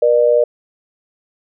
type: tone pair together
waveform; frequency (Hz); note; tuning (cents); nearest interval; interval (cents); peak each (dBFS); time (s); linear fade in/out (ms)
sine; 479.1 / 601.7; A#4 / D5; +47 / +42; major third; 395; -12; 0.02-0.44; 5
effects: none